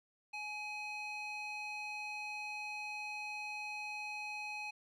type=tone with band-pass filter; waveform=square; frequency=841 Hz; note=G#5; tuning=22 cents sharp; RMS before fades=-43 dBFS; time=0.33-4.71 s; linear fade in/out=10 ms; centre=2500 Hz; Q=1.9; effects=none